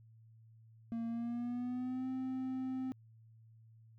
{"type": "tone with pitch glide", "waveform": "triangle", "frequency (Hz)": [230, 259.7], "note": ["A#3", "C4"], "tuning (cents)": [-23, -13], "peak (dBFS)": -34, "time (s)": [0.92, 2.92], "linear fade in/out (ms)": 0, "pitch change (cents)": 210, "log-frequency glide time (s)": [1.07, 2.08], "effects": ["added 112 Hz sine -58 dBFS peak until 3.98 s"]}